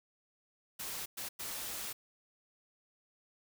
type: noise bursts at uneven times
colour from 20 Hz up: white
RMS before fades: -41 dBFS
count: 3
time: 0.79-1.06 / 1.17-1.29 / 1.39-1.93 s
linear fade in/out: 10 ms
effects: none